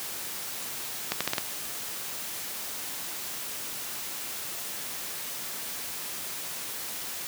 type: accelerating click train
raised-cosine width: 0.2 ms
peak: -8 dBFS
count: 5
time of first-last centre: 1.12-1.382 s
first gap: 86 ms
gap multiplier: 0.82
effects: white hiss -36 dBFS RMS until 7.27 s + high-pass 100 Hz 12 dB/octave